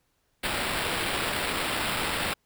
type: noise with sample-and-hold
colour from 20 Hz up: violet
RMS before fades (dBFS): -29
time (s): 0.43-2.34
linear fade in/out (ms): 10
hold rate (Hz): 6300
effects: pink hiss -72 dBFS RMS until 2.45 s